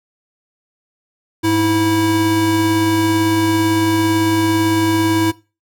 square tone pair together, 102.53 / 325.5 Hz, G#2 / E4, -22 / -22 cents, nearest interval octave + minor sixth, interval 2000 cents, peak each -22 / -14 dBFS, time 1.43-5.32 s, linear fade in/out 20 ms, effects noise-tail reverb RT60 0.3 s tail -20 dB re dry

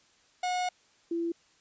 45% pulse / sine tone pair in turn, 726 / 337 Hz, F#5 / E4, -33 / +38 cents, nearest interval octave + minor second, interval 1329 cents, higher first, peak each -28 dBFS, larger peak neither, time 0.43-0.69 / 1.11-1.32 s, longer first, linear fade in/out 5 ms, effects white hiss -64 dBFS RMS until 1.6 s + resampled to 16000 Hz

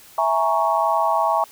sine chord, A# half-diminished seventh, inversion second, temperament equal, 659.3 / 830.6 / 932.3 / 1108.7 Hz, E5 / G#5 / A#5 / C#6, 0 / 0 / 0 / 0 cents, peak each -22 dBFS, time 0.18-1.44 s, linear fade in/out 2 ms, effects white hiss -47 dBFS RMS until 1.51 s

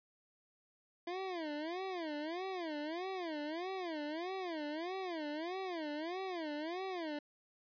25% pulse tone with vibrato, 335.7 Hz, E4, 32 cents sharp, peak -35 dBFS, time 1.07-7.19 s, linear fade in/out 5 ms, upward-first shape sine, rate 1.6 Hz, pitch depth 230 cents each way, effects resampled to 11025 Hz

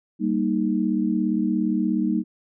sine chord, Eb major, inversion first, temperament equal, 196 / 233.1 / 311.1 Hz, G3 / Bb3 / Eb4, 0 / 0 / 0 cents, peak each -24 dBFS, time 0.19-2.24 s, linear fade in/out 50 ms, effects none

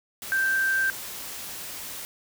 sine tone in noise, 1568 Hz, G6, in tune, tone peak -21 dBFS, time 0.32-0.9 s, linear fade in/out 0 ms, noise white, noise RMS -37 dBFS, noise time 0.22-2.05 s, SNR +13 dB, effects none

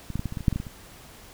clicks, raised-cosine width 5 ms, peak -21 / -15 / -16 / -16 / -21 / -18 / -23 / -6 / -15 / -15 / -19 / -25 dBFS, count 12, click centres 0.103 / 0.156 / 0.194 / 0.257 / 0.324 / 0.372 / 0.407 / 0.482 / 0.527 / 0.56 / 0.601 / 0.668 s, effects pink hiss -48 dBFS RMS until 1.33 s

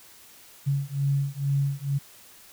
sine beating tone pair, 138.59 / 140.79 Hz, C#3 / C#3, 0 / +27 cents, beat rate 2.2 Hz, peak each -26 dBFS, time 0.66-1.99 s, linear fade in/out 20 ms, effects white hiss -51 dBFS RMS until 2.52 s

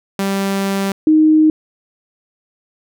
sawtooth / sine tone pair in turn, 196 / 311.1 Hz, G3 / D#4, 0 / 0 cents, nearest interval minor sixth, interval 800 cents, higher second, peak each -12 / -7 dBFS, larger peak second, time 0.19-0.92 / 1.07-1.5 s, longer first, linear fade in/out 2 ms, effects none

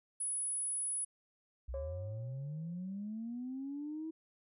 sine tone, 10180 Hz, D#9, 39 cents sharp, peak -32 dBFS, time 0.2-1.05 s, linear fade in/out 10 ms
sine linear sweep, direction up, 58.27 to 324.1 Hz, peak -38 dBFS, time 1.68-4.11 s, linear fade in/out 10 ms
sine tone with exponential decay, 545 Hz, C#5, 29 cents flat, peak -36 dBFS, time 1.74-3.08 s, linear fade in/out 1 ms, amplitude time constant 290 ms
effects tanh soft clip ceiling -33 dBFS

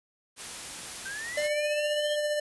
white noise, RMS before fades -39 dBFS, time 0.36-1.5 s, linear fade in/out 50 ms
sine linear sweep, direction up, 1532 to 3246 Hz, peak -35 dBFS, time 1.05-2.16 s, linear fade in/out 10 ms
square tone with tremolo, 595 Hz, D5, 22 cents sharp, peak -26 dBFS, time 1.37-2.4 s, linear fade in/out 5 ms, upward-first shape sine, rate 15 Hz, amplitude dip 30%
effects resampled to 24000 Hz

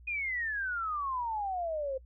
sine exponential sweep, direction down, 2489 to 517 Hz, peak -31 dBFS, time 0.07-1.98 s, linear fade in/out 10 ms, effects noise-tail reverb RT60 0.1 s tail -25 dB re dry + added 60 Hz sine -51 dBFS peak until 2.05 s

